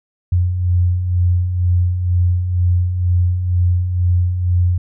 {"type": "beating tone pair", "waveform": "sine", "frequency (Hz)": [87.31, 89.41], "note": ["F2", "F2"], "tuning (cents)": [0, 41], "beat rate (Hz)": 2.1, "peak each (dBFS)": [-22, -13], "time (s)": [0.32, 4.78], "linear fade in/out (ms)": 5, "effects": []}